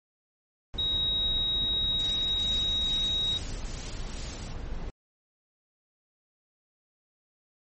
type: noise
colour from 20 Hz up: brown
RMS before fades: -36 dBFS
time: 0.74-4.9 s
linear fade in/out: 0 ms
type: tone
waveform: sine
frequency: 3800 Hz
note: A#7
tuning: 33 cents sharp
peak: -25 dBFS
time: 0.78-3.38 s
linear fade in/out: 10 ms
type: noise with tremolo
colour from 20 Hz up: blue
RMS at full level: -35 dBFS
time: 1.99-4.53 s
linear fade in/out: 5 ms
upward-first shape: sine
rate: 2.3 Hz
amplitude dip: 45%
effects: low-pass 8000 Hz 12 dB/octave + MP3 32 kbps